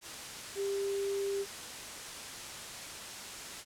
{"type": "tone in noise", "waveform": "sine", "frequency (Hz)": 396.6, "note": "G4", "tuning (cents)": 20, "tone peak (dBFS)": -31, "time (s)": [0.55, 1.46], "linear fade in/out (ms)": 50, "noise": "white", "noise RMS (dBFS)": -43, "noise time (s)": [0.01, 3.65], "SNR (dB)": 9, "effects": ["low-pass 9000 Hz 12 dB/octave"]}